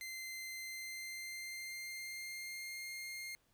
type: tone with pitch glide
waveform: sawtooth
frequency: 2076 to 2121 Hz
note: C7 to C7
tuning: -14 to +23 cents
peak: -40 dBFS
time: 0.01-3.35 s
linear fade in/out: 0 ms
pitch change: +37 cents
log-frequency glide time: 0.63-2.83 s
effects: pink hiss -75 dBFS RMS until 3.53 s